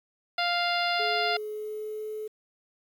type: harmonic tone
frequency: 698.5 Hz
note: F5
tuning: in tune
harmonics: 1 / 2 / 3 / 4 / 5 / 6 / 7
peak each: -28 / -31 / -33 / -34 / -35 / -36 / -36 dBFS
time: 0.38-1.37 s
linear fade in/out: 5 ms
type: tone with pitch glide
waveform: sine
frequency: 425.4 to 429.8 Hz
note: G#4 to A4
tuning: +42 to -41 cents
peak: -32 dBFS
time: 0.99-2.28 s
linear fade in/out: 10 ms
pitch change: +17 cents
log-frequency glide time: 1.5-2.03 s
effects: 9-bit